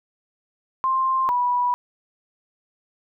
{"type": "tone pair in turn", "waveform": "sine", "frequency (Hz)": [1052, 979.6], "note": ["C6", "B5"], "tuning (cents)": [9, -14], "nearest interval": "minor second", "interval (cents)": 123, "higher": "first", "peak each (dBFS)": -18, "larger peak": "neither", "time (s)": [[0.84, 1.29], [1.29, 1.74]], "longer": "neither", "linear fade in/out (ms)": 0, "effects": []}